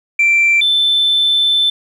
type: tone pair in turn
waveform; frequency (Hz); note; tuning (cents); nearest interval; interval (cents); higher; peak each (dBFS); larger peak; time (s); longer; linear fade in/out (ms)
sine; 2349 / 3531; D7 / A7; 0 / +5; perfect fifth; 705; second; -7 / -9; first; 0.19-0.61 / 0.61-1.7; second; 5
effects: tanh soft clip ceiling -6 dBFS + 8-bit